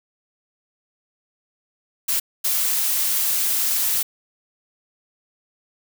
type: noise bursts at uneven times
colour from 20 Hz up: blue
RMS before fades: -21 dBFS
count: 2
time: 2.08-2.2 / 2.44-4.03 s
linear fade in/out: 10 ms
effects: none